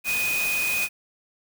sine tone in noise, 2489 Hz, D#7, in tune, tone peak -23 dBFS, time 0.04-0.89 s, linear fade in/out 50 ms, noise white, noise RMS -30 dBFS, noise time 0.04-0.89 s, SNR +4 dB, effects none

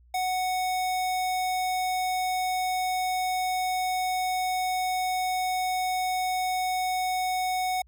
square tone, 740 Hz, F#5, in tune, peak -26 dBFS, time 0.14-7.82 s, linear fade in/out 5 ms, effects added 60 Hz sine -54 dBFS peak until 7.87 s

